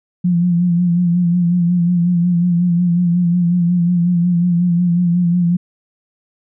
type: tone with vibrato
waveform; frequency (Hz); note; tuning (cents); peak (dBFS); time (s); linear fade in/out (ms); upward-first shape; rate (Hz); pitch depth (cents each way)
sine; 174.61; F3; 0; -11; 0.24-5.57; 10; sine; 5.5; 46
effects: none